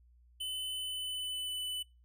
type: tone with pitch glide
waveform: square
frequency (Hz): 3024 to 2993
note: F#7 to F#7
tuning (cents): +37 to +19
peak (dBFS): -36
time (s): 0.4-1.83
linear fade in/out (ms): 10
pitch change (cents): -18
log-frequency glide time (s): 0.68-1.59
effects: noise-tail reverb RT60 0.3 s tail -25 dB re dry + added 60 Hz sine -60 dBFS peak until 2.04 s